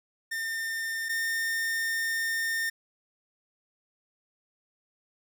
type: tone pair in turn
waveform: 45% pulse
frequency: 1808 / 1817.4 Hz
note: A6 / A#6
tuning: +47 / -44 cents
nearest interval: unison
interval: 9 cents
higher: second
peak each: -30 / -27 dBFS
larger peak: second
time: 0.31-1.09 / 1.09-2.7 s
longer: second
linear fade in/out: 10 ms
effects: none